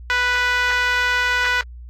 5% pulse tone with band-pass filter, 493.9 Hz, B4, in tune, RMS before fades -19 dBFS, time 0.1-1.61 s, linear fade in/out 0 ms, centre 1500 Hz, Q 2.1, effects added 60 Hz sine -34 dBFS peak until 1.89 s + AAC 48 kbps

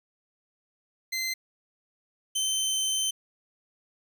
20% pulse tone pair in turn, 2067 / 3086 Hz, C7 / G7, -22 / -28 cents, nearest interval perfect fifth, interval 694 cents, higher second, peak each -23 / -20 dBFS, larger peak second, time 1.12-1.34 / 2.35-3.11 s, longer second, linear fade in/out 10 ms, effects none

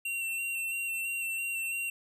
square tone with vibrato, 2725 Hz, F7, 43 cents flat, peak -32 dBFS, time 0.05-1.9 s, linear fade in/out 5 ms, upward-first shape square, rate 3 Hz, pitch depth 17 cents each way, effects none

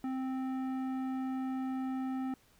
sine tone with tanh clipping, 261.6 Hz, C4, in tune, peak -35 dBFS, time 0.04-2.34 s, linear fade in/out 2 ms, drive 13 dB, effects pink hiss -66 dBFS RMS until 2.59 s

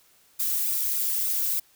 violet noise with flanger, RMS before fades -26 dBFS, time 0.39-1.6 s, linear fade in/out 10 ms, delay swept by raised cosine 0.79 to 3.09 ms, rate 3.4 Hz, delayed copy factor +0.85, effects white hiss -60 dBFS RMS until 1.75 s

